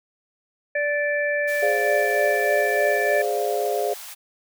harmonic tone, 584 Hz, D5, 10 cents flat, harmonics 1 / 3 / 4, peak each -23 / -24 / -31 dBFS, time 0.75-3.22 s, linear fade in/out 5 ms
white high-pass noise, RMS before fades -38 dBFS, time 1.47-4.15 s, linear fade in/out 20 ms, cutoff 620 Hz, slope 48 dB/octave
sine chord, D half-diminished seventh, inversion second, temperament equal, 415.3 / 523.3 / 587.3 / 698.5 Hz, Ab4 / C5 / D5 / F5, 0 / 0 / 0 / 0 cents, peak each -25 / -28 / -28 / -26 dBFS, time 1.62-3.94 s, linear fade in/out 10 ms
effects none

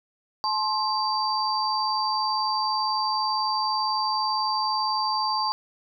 sine tone cluster, 860 / 1058 / 4670 Hz, A5 / C6 / D8, -40 / +19 / -11 cents, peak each -27 dBFS, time 0.44-5.52 s, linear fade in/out 0 ms, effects none

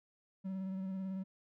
triangle tone with vibrato, 190.2 Hz, F#3, 48 cents sharp, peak -35 dBFS, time 0.44-1.24 s, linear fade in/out 20 ms, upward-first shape square, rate 18 Hz, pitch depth 20 cents each way, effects none

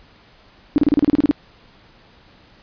sine tone bursts, 292.9 Hz, D4, 5 cents flat, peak -10 dBFS, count 11, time 0.76-1.311 s, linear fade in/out 0 ms, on 21 ms, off 32 ms, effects pink hiss -50 dBFS RMS until 2.62 s + resampled to 11025 Hz

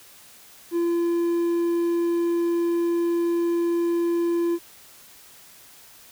triangle tone, 341.4 Hz, F4, 39 cents flat, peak -18 dBFS, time 0.71-4.59 s, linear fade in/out 50 ms, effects white hiss -49 dBFS RMS until 6.11 s

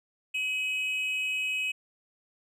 triangle tone pair together, 2541 / 2950 Hz, D#7 / F#7, +36 / -6 cents, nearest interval minor third, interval 258 cents, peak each -26 / -34 dBFS, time 0.34-1.72 s, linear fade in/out 10 ms, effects tanh soft clip ceiling -20 dBFS + resampled to 32000 Hz

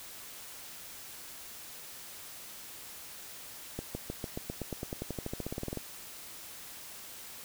accelerating click train, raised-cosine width 2 ms, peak -22 dBFS, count 23, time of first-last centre 3.79-5.773 s, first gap 160 ms, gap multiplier 0.94, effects white hiss -47 dBFS RMS until 7.44 s

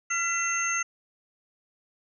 sine tone cluster, 1374 / 2004 / 2701 / 6350 Hz, F6 / B6 / E7 / G8, -29 / +25 / +42 / +21 cents, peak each -30 / -31 / -33 / -29 dBFS, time 0.1-0.83 s, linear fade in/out 10 ms, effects none

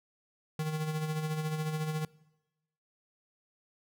square tone with tremolo, 155.4 Hz, D#3, 2 cents flat, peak -30 dBFS, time 0.59-2.05 s, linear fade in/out 2 ms, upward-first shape sine, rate 14 Hz, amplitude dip 50%, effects noise-tail reverb RT60 1.0 s tail -23 dB re dry

